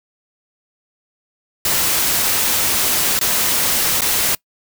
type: noise with dropouts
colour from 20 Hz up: white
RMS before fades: -17 dBFS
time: 1.65-4.35 s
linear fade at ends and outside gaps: 2 ms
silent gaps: 3.191-3.211 / 4.009-4.018 s
effects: noise-tail reverb RT60 0.1 s tail -24 dB re dry